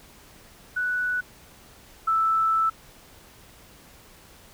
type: tone pair in turn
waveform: sine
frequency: 1480 / 1318.5 Hz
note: F#6 / E6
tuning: 0 / 0 cents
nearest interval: major second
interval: 200 cents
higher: first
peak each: -23 / -19 dBFS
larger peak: second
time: 0.76-1.21 / 2.07-2.7 s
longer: second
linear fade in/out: 10 ms
effects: pink hiss -51 dBFS RMS until 4.53 s